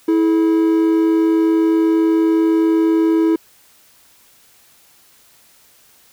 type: tone pair together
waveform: triangle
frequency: 326.1 / 426.1 Hz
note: E4 / G#4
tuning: -19 / +44 cents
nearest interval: perfect fourth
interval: 463 cents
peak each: -10 / -19 dBFS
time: 0.08-3.36 s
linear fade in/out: 5 ms
effects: white hiss -51 dBFS RMS until 6.12 s

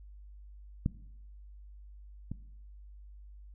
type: clicks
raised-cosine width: 5 ms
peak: -16 / -24 dBFS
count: 2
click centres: 0.861 / 2.316 s
effects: noise-tail reverb RT60 0.8 s tail -18 dB re dry + added 50 Hz sine -48 dBFS peak until 3.54 s

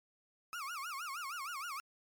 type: tone with vibrato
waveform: 35% pulse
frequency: 1244.5 Hz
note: D#6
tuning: in tune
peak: -38 dBFS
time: 0.53-1.8 s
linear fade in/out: 0 ms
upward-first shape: sine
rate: 6.4 Hz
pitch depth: 260 cents each way
effects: MP3 96 kbps

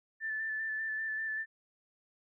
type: tone with vibrato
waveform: sine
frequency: 1760 Hz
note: A6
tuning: in tune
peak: -33 dBFS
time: 0.2-1.46 s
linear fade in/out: 50 ms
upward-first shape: square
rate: 5.1 Hz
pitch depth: 17 cents each way
effects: none

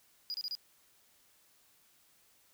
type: tone bursts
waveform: triangle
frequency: 4900 Hz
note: D#8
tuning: 27 cents flat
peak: -34 dBFS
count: 4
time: 0.3-0.551 s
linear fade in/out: 0 ms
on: 41 ms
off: 29 ms
effects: white hiss -67 dBFS RMS until 2.53 s

